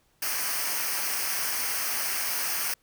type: noise with comb filter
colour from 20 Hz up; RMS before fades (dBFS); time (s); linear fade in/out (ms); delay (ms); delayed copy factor
white; -29; 0.22-2.74; 5; 0.27; -0.7
effects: pink hiss -67 dBFS RMS until 2.82 s